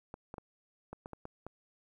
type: clicks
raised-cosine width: 1 ms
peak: -29 dBFS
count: 8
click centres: 0.141 / 0.341 / 0.382 / 0.93 / 1.059 / 1.133 / 1.254 / 1.466 s
effects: 11-bit